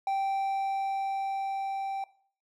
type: tone with level ramp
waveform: triangle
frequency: 781 Hz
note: G5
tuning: 7 cents flat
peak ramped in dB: -24 to -29 dBFS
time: 0.07-2.04 s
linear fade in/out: 2 ms
effects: noise-tail reverb RT60 0.5 s tail -18 dB re dry